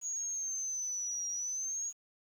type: linear two-way sweep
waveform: sine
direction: down then up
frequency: 6710 to 5700 to 6710 Hz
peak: -34 dBFS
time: 0.01-1.93 s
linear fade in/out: 50 ms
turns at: 1.28 s
effects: 10-bit